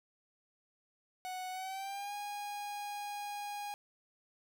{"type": "tone with pitch glide", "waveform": "45% pulse", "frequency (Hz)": [740, 821.1], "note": ["F#5", "G#5"], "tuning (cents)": [0, -20], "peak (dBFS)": -39, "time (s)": [1.25, 3.74], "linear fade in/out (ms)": 0, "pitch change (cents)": 180, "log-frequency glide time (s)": [1.51, 2.14], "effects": []}